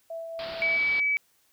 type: tone with tremolo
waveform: sine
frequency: 660 Hz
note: E5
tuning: 2 cents sharp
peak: -32 dBFS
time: 0.1-0.77 s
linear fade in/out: 5 ms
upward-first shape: triangle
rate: 4.2 Hz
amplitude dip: 35%
type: low-pass noise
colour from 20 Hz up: white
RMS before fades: -40 dBFS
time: 0.39-1 s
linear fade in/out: 2 ms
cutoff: 4900 Hz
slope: 96 dB/octave
type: tone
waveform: sine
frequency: 2288 Hz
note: D7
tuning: 46 cents flat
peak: -22 dBFS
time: 0.62-1.17 s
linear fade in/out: 0 ms
effects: white hiss -66 dBFS RMS until 1.52 s